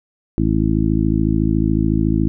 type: harmonic tone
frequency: 53.9 Hz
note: A1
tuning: 35 cents flat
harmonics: 1 / 2 / 3 / 4 / 5 / 6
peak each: -21 / -21 / -21 / -21 / -21 / -21 dBFS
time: 0.38-2.28 s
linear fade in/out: 0 ms
effects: none